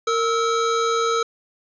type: tone pair together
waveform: square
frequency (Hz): 460.2 / 1300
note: A#4 / E6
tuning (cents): -22 / -24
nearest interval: octave + tritone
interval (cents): 1798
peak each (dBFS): -22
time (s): 0.07-1.23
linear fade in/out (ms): 5
effects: resampled to 16000 Hz + 9-bit